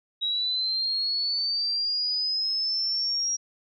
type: linear sweep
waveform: sine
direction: up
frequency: 3833 to 5670 Hz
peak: -24 dBFS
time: 0.21-3.37 s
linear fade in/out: 20 ms
effects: none